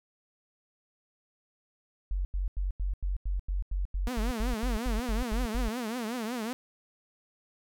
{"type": "tone bursts", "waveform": "sine", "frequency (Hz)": 46.51, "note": "F#1", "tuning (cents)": 10, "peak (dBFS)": -27, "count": 16, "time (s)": [2.11, 5.685], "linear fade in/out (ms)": 0, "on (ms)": 140, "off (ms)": 89}
{"type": "tone with vibrato", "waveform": "sawtooth", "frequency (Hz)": 233.1, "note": "A#3", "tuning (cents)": 0, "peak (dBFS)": -28, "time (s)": [4.07, 6.53], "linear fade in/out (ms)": 0, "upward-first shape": "triangle", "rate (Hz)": 5.4, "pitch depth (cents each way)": 190}
{"effects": []}